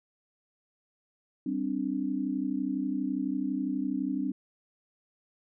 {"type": "chord", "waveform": "sine", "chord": "G suspended fourth", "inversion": "none", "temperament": "equal", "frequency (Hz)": [196, 261.6, 293.7], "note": ["G3", "C4", "D4"], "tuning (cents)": [0, 0, 0], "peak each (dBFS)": [-35, -31, -32], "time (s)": [1.46, 4.32], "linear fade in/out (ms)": 5, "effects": []}